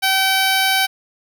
10% pulse tone, 768 Hz, G5, 36 cents flat, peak -6 dBFS, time 0.02-0.87 s, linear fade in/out 20 ms, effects none

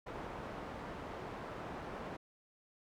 white low-pass noise, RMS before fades -45 dBFS, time 0.06-2.17 s, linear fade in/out 10 ms, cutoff 930 Hz, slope 12 dB/octave, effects none

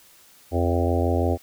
harmonic tone with a mistuned harmonic, 86 Hz, F2, 26 cents flat, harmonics 1 / 3 / 4 / 5 / 6 / 7 / 8 / 9, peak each -22 / -27 / -28 / -29 / -30 / -30 / -31 / -32 dBFS, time 0.51-1.38 s, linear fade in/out 50 ms, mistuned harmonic 9, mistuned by +17 cents, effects white hiss -53 dBFS RMS until 1.42 s

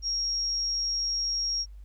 sine tone, 5588 Hz, F8, in tune, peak -26 dBFS, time 0.02-1.66 s, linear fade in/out 50 ms, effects added 50 Hz sine -42 dBFS peak until 1.84 s + pink hiss -71 dBFS RMS until 1.84 s

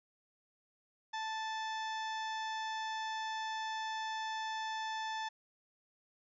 harmonic tone with a mistuned harmonic, 880 Hz, A5, in tune, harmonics 1 / 2 / 3 / 4 / 5 / 6 / 7 / 8, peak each -38 / -43 / -54 / -47 / -58 / -52 / -57 / -64 dBFS, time 1.13-5.29 s, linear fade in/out 10 ms, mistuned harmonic 3, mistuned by -32 cents, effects none

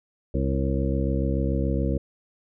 harmonic tone with a mistuned harmonic, 67 Hz, C2, 42 cents sharp, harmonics 1 / 2 / 3 / 4 / 5 / 7 / 8, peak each -25 / -28 / -30 / -31 / -32 / -33 / -34 dBFS, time 0.34-1.98 s, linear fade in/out 5 ms, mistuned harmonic 8, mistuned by +32 cents, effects none

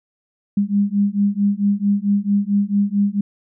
sine beating tone pair, 200 / 204.5 Hz, G3 / G#3, +35 / -26 cents, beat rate 4.5 Hz, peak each -18 dBFS, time 0.57-3.21 s, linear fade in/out 5 ms, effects none

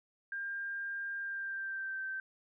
sine tone with pitch glide, 1600 to 1554.5 Hz, G6 to G6, +35 to -15 cents, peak -36 dBFS, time 0.32-2.2 s, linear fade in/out 2 ms, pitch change -50 cents, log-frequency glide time 1.18-2.02 s, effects none

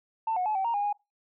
sine tone with pitch steps, 893 / 730 / 856 / 769 / 931 / 816 / 823 Hz, A5 / F#5 / A5 / G5 / A#5 / G#5 / G#5, +25 / -24 / -48 / -33 / -2 / -31 / -16 cents, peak -24 dBFS, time 0.27-0.928 s, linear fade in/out 5 ms, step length 94 ms, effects noise-tail reverb RT60 0.2 s tail -23 dB re dry + tanh soft clip ceiling -21 dBFS

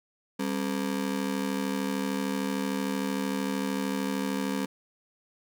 35% pulse ring-modulated tone, 233.1 Hz, A#3, in tune, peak -23 dBFS, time 0.39-4.66 s, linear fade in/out 10 ms, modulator 36.6 Hz, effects none

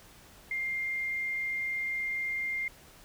sine tone, 2108 Hz, C7, 12 cents sharp, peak -30 dBFS, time 0.51-2.68 s, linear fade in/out 2 ms, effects pink hiss -55 dBFS RMS until 3.04 s

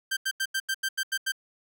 sawtooth tone bursts, 1568 Hz, G6, in tune, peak -22 dBFS, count 9, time 0.11-1.321 s, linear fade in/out 10 ms, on 59 ms, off 85 ms, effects none

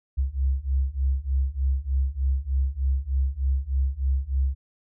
sine beating tone pair, 65.41 / 68.71 Hz, C2 / C#2, 0 / -15 cents, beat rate 3.3 Hz, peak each -25 / -24 dBFS, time 0.17-4.55 s, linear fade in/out 20 ms, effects none

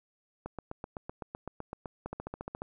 two click trains, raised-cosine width 1 ms, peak -24 / -23 dBFS, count 12 / 9, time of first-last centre 0.46-1.858 / 2.06-2.619 s, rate 7.87 / 14.3 Hz, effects none

